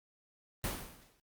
pink noise with exponential decay, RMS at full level -33 dBFS, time 0.64-1.2 s, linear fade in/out 1 ms, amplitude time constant 120 ms, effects Opus 32 kbps

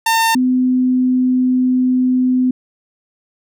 sawtooth / sine tone pair in turn, 905 / 254 Hz, A5 / B3, +48 / +49 cents, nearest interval octave + minor seventh, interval 2199 cents, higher first, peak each -8 / -11 dBFS, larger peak first, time 0.06-0.35 / 0.35-2.51 s, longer second, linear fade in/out 5 ms, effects none

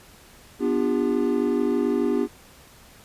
triangle chord, G dominant seventh, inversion first, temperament equal with one note detuned, 246.9 / 293.7 / 349.2 / 400.9 Hz, B3 / D4 / F4 / G4, 0 / 0 / 0 / +39 cents, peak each -23 / -24 / -25 / -23 dBFS, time 0.59-2.28 s, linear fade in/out 50 ms, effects pink hiss -50 dBFS RMS until 3.04 s + resampled to 32000 Hz

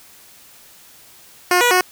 10% pulse tone with pitch steps, 358.2 / 485.7 / 365.5 Hz, F4 / B4 / F#4, +44 / -29 / -21 cents, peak -4 dBFS, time 1.51-1.81 s, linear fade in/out 2 ms, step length 100 ms, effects white hiss -46 dBFS RMS until 1.91 s

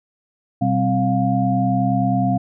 sine tone cluster, 123.4 / 192.1 / 262.3 / 704 Hz, B2 / G3 / C4 / F5, -1 / -35 / +4 / +14 cents, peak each -21 dBFS, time 0.61-2.38 s, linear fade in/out 10 ms, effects none

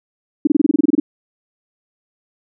sine tone bursts, 295.5 Hz, D4, 11 cents sharp, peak -8 dBFS, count 12, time 0.45-1 s, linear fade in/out 5 ms, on 22 ms, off 26 ms, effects none

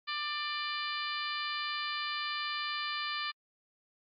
harmonic tone, 593 Hz, D5, 17 cents sharp, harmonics 2 / 3 / 4 / 5 / 6 / 7 / 8, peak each -38 / -40 / -41 / -42 / -43 / -43 / -44 dBFS, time 0.07-3.32 s, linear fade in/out 20 ms, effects AAC 48 kbps

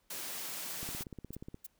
white high-pass noise, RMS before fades -41 dBFS, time 0.1-1.03 s, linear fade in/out 5 ms, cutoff 120 Hz, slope 96 dB/octave
violet noise bursts, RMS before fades -44 dBFS, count 4, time 0.7-1.666 s, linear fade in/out 5 ms, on 24 ms, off 290 ms
click train, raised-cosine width 3 ms, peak -31 dBFS, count 13, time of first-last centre 0.83-1.544 s, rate 16.8 Hz
effects pink hiss -74 dBFS RMS until 1.79 s

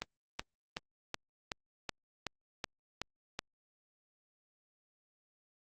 click train, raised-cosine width 0.2 ms, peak -18 dBFS, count 10, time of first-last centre 0.02-3.391 s, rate 2.67 Hz, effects Opus 32 kbps

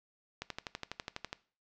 click train, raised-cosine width 0.2 ms, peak -20 dBFS, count 12, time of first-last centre 0.42-1.329 s, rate 12.1 Hz, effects noise-tail reverb RT60 0.4 s tail -19 dB re dry + low-pass 6000 Hz 12 dB/octave

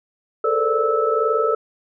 sine tone cluster, 430.1 / 451.9 / 512 / 585 / 1309 Hz, A4 / A4 / C5 / D5 / E6, -39 / +46 / -38 / -7 / -13 cents, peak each -25 / -20 / -26 / -25 / -21 dBFS, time 0.44-1.55 s, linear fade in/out 5 ms, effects none

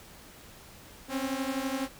sawtooth beating tone pair, 261.6 / 273.6 Hz, C4 / C#4, 0 / -23 cents, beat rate 12 Hz, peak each -29 dBFS, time 1.08-1.89 s, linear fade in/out 50 ms, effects pink hiss -51 dBFS RMS until 1.99 s

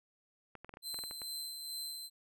clicks, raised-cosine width 0.5 ms, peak -33 dBFS, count 10, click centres 0.553 / 0.646 / 0.693 / 0.739 / 0.771 / 0.944 / 0.989 / 1.038 / 1.111 / 1.218 s
sawtooth tone with tremolo, 4088 Hz, C8, 41 cents flat, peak -36 dBFS, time 0.82-2.1 s, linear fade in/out 50 ms, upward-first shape sine, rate 2.3 Hz, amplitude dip 40%
effects none

